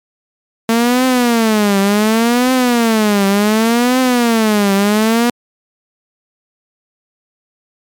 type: tone with vibrato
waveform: sawtooth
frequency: 225 Hz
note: A3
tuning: 39 cents sharp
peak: -6 dBFS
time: 0.69-5.3 s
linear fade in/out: 2 ms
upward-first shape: triangle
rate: 0.68 Hz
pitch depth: 250 cents each way
effects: MP3 96 kbps